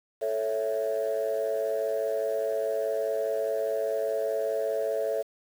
sine chord, A major, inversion none, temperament equal, 440 / 554.4 / 659.3 Hz, A4 / C#5 / E5, 0 / 0 / 0 cents, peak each -29 dBFS, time 0.21-5.23 s, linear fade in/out 20 ms, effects tanh soft clip ceiling -20 dBFS + 8-bit

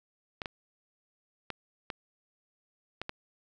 clicks, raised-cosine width 0.3 ms, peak -19 dBFS, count 6, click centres 0.418 / 0.458 / 1.503 / 1.902 / 3.016 / 3.094 s, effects none

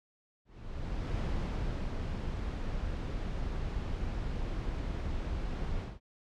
brown noise with ADSR envelope, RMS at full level -32 dBFS, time 0.45-6 s, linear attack 750 ms, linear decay 730 ms, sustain -3 dB, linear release 190 ms, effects low-pass 5000 Hz 12 dB/octave

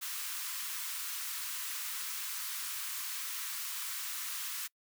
white high-pass noise, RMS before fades -39 dBFS, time 0.01-4.68 s, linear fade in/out 20 ms, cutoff 1000 Hz, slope 48 dB/octave, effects noise-tail reverb RT60 0.1 s tail -25 dB re dry

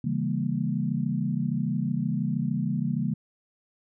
sine chord, C# diminished seventh, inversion none, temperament equal with one note detuned, 138.59 / 164.81 / 200 / 233.1 Hz, C#3 / E3 / G3 / Bb3, 0 / 0 / +35 / 0 cents, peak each -30 dBFS, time 0.04-3.14 s, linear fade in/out 5 ms, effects none

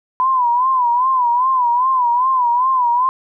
sine tone with vibrato, 1000 Hz, B5, 21 cents sharp, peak -12 dBFS, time 0.2-3.09 s, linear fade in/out 0 ms, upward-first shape sine, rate 2.5 Hz, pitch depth 100 cents each way, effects none

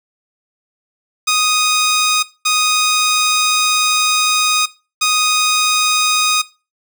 10% pulse tone bursts at uneven times, 1244.5 Hz, D#6, in tune, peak -4 dBFS, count 3, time 1.27-2.23 / 2.45-4.66 / 5.01-6.42 s, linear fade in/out 10 ms, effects noise-tail reverb RT60 0.3 s tail -19 dB re dry

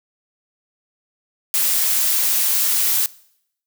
blue noise, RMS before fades -18 dBFS, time 1.54-3.06 s, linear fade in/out 0 ms, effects noise-tail reverb RT60 0.7 s tail -21 dB re dry

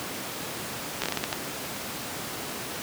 slowing click train, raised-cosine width 0.2 ms, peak -9 dBFS, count 8, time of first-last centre 1.02-1.328 s, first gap 16 ms, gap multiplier 1.33, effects pink hiss -34 dBFS RMS until 2.82 s + high-pass 150 Hz 12 dB/octave

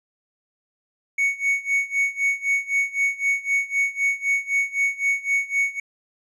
triangle tone with tremolo, 2224 Hz, C#7, 5 cents sharp, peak -15 dBFS, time 1.18-5.8 s, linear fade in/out 5 ms, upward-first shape sine, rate 3.9 Hz, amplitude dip 90%, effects resampled to 24000 Hz

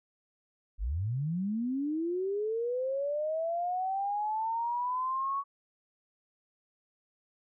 sine linear sweep, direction up, 41.2 to 1122 Hz, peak -29 dBFS, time 0.78-5.44 s, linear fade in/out 50 ms, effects none

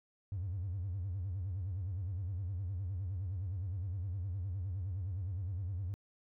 triangle tone with vibrato, 93.2 Hz, F#2, 13 cents sharp, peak -32 dBFS, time 0.32-5.94 s, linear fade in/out 0 ms, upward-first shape sine, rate 9.7 Hz, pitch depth 170 cents each way, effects tanh soft clip ceiling -32 dBFS

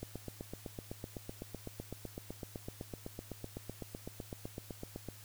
click train, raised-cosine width 2 ms, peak -28 dBFS, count 41, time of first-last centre 0.03-5.087 s, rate 7.91 Hz, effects added 104 Hz sine -55 dBFS peak until 5.24 s + white hiss -56 dBFS RMS until 5.24 s

